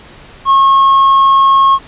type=tone; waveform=triangle; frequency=1087 Hz; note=C#6; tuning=34 cents flat; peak=-3 dBFS; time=0.45-1.79 s; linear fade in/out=50 ms; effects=pink hiss -37 dBFS RMS until 1.87 s + resampled to 8000 Hz